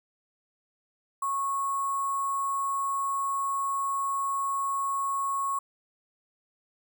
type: tone with sample-and-hold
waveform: sine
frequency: 1100 Hz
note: C#6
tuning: 14 cents flat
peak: -26 dBFS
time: 1.22-5.59 s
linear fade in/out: 5 ms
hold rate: 8820 Hz
effects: none